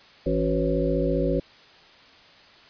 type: harmonic tone with a mistuned harmonic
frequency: 55 Hz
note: A1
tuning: in tune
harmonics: 1 / 3 / 5 / 7 / 9 / 10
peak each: -28 / -28 / -28 / -28 / -28 / -28 dBFS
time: 0.26-1.4 s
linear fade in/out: 5 ms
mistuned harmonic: 7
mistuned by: -71 cents
effects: white hiss -51 dBFS RMS until 2.69 s + resampled to 11025 Hz